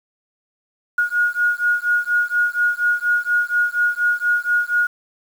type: beating tone pair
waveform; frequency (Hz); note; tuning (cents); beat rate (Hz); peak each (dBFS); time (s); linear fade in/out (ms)
sine; 1439 / 1443.2; F#6 / F#6; -49 / -44; 4.2; -19; 0.98-4.87; 5
effects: 7-bit